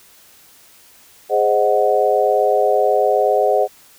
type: chord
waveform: sine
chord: Ab dominant seventh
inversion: none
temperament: equal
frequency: 415.3 / 523.3 / 622.3 / 740 Hz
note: Ab4 / C5 / Eb5 / Gb5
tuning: 0 / 0 / 0 / 0 cents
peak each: -18 dBFS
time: 1.29-3.68 s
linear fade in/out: 50 ms
effects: white hiss -48 dBFS RMS until 3.98 s